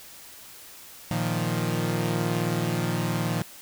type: chord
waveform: sawtooth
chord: Bb suspended fourth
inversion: none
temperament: equal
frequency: 116.54 / 155.56 / 174.61 Hz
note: Bb2 / Eb3 / F3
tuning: 0 / 0 / 0 cents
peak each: -25 dBFS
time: 1.11-3.42 s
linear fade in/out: 0 ms
effects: white hiss -46 dBFS RMS until 3.61 s